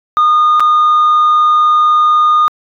sine tone with dropouts, 1224 Hz, D#6, 29 cents flat, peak -4 dBFS, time 0.17-2.48 s, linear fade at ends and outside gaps 0 ms, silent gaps 0.597-0.604 s, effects tanh soft clip ceiling -5 dBFS

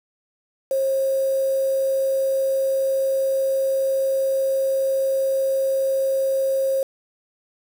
sine tone with quantisation, 537 Hz, C5, 45 cents sharp, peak -18 dBFS, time 0.71-6.83 s, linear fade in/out 2 ms, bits 6, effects none

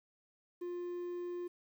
triangle tone with quantisation, 352.2 Hz, F4, 15 cents sharp, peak -36 dBFS, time 0.61-1.48 s, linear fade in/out 10 ms, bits 11, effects none

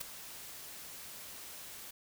white noise with ADSR envelope, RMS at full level -36 dBFS, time 0-1.91 s, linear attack 13 ms, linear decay 5 ms, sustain -12 dB, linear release 6 ms, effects none

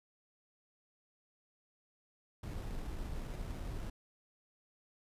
brown noise with sample-and-hold, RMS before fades -41 dBFS, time 2.43-3.9 s, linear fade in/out 5 ms, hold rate 4410 Hz, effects resampled to 32000 Hz

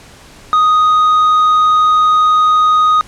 sine tone with tanh clipping, 1246 Hz, D#6, 2 cents sharp, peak -8 dBFS, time 0.53-3.01 s, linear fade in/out 0 ms, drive 4 dB, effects pink hiss -39 dBFS RMS until 3.07 s + low-pass 9000 Hz 12 dB/octave

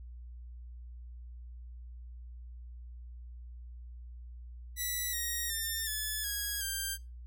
5% pulse tone with pitch steps, 1964 / 1880.7 / 1801 / 1724.6 / 1651.5 / 1581.5 Hz, B6 / A#6 / A6 / A6 / G#6 / G6, -10 / +15 / +40 / -35 / -10 / +15 cents, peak -23 dBFS, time 4.76-6.98 s, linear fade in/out 50 ms, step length 370 ms, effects noise-tail reverb RT60 0.3 s tail -26 dB re dry + added 60 Hz sine -44 dBFS peak until 7.26 s

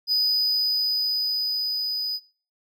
triangle tone with level ramp, 4978 Hz, D#8, in tune, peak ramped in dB -17 to -24 dBFS, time 0.07-2.2 s, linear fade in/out 50 ms, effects noise-tail reverb RT60 0.5 s tail -24 dB re dry

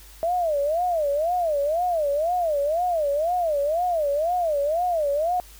sine tone with vibrato, 639 Hz, D#5, 46 cents sharp, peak -20 dBFS, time 0.23-5.4 s, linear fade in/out 0 ms, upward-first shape sine, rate 2 Hz, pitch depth 220 cents each way, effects added 50 Hz sine -46 dBFS peak until 5.59 s + white hiss -49 dBFS RMS until 5.59 s

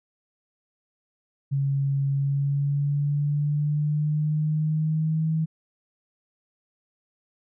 sine tone with pitch glide, 138.59 to 159.2 Hz, C#3 to D#3, 0 to +40 cents, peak -21 dBFS, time 1.51-5.46 s, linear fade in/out 20 ms, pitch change +240 cents, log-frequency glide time 2.12-5.3 s, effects none

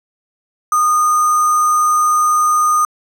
sine tone with sample-and-hold, 1228 Hz, D#6, 23 cents flat, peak -10 dBFS, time 0.72-2.85 s, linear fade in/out 2 ms, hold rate 7350 Hz, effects low-pass 12000 Hz 12 dB/octave

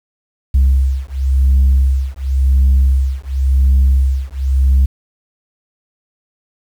sine beating tone pair, 66.2 / 67.13 Hz, C2 / C2, +21 / +45 cents, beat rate 0.93 Hz, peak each -11 dBFS, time 0.54-4.86 s, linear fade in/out 10 ms, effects tanh soft clip ceiling -5 dBFS + 7-bit

